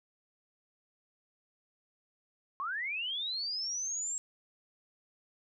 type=linear sweep; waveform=sine; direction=up; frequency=1046.5 to 7610 Hz; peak=-33 dBFS; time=2.6-4.18 s; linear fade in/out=0 ms; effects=none